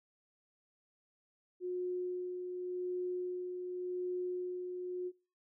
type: tone with tremolo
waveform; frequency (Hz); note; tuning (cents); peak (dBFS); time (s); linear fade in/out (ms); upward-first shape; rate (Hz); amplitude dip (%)
sine; 361.4; F#4; -41; -34; 1.6-5.12; 50; sine; 0.88; 40
effects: noise-tail reverb RT60 0.4 s tail -26 dB re dry